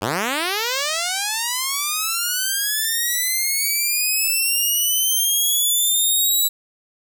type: linear sweep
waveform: 5% pulse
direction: up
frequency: 87.31 to 3934 Hz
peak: -9 dBFS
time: 0.01-6.49 s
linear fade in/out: 20 ms
effects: none